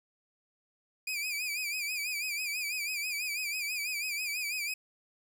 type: tone with vibrato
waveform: sawtooth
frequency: 2410 Hz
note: D7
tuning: 44 cents sharp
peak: -29 dBFS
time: 1.07-4.74 s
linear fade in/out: 5 ms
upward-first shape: sine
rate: 6.1 Hz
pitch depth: 96 cents each way
effects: 11-bit